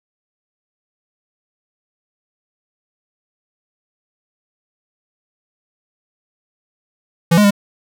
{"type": "tone with pitch steps", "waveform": "square", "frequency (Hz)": [168, 208, 202.1], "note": ["E3", "G#3", "G#3"], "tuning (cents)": [33, 3, -47], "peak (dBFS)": -9, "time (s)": [7.31, 7.508], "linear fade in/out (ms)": 10, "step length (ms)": 66, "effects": []}